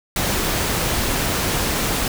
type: noise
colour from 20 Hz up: pink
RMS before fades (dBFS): -21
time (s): 0.16-2.08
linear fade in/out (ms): 2
effects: none